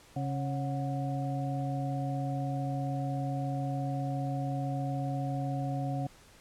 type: harmonic tone with a mistuned harmonic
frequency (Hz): 137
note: C#3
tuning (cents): -20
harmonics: 1 / 2 / 4 / 5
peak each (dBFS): -32 / -37 / -42 / -38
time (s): 0.16-6.07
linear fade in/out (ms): 5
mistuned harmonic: 5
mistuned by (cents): +110
effects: pink hiss -57 dBFS RMS until 6.4 s + low-pass 11000 Hz 12 dB/octave